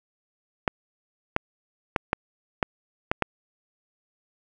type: clicks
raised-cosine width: 0.5 ms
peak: -6 dBFS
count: 7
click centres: 0.678 / 1.364 / 1.962 / 2.131 / 2.628 / 3.115 / 3.223 s
effects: none